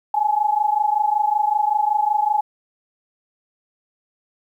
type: tone pair together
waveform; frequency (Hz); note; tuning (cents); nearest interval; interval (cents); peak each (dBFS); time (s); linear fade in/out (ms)
sine; 830.6 / 855.9; G#5 / A5; 0 / -48; minor second; 52; -19; 0.14-2.41; 5
effects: 9-bit